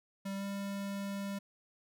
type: tone with pitch glide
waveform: square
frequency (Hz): 196 to 198.62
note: G3 to G3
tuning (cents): 0 to +23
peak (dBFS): -37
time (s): 0.25-1.39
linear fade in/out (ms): 10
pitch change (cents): +23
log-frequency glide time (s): 0.36-0.44
effects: none